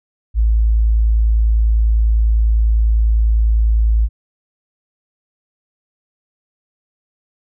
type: tone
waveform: sine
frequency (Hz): 55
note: A1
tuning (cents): 0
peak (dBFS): -10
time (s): 0.34-4.09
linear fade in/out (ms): 50
effects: none